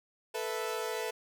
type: chord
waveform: sawtooth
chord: A suspended second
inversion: none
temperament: equal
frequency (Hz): 440 / 493.9 / 659.3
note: A4 / B4 / E5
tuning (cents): 0 / 0 / 0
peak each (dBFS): -32 / -34 / -37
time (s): 0.34-1.11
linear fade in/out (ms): 10
effects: none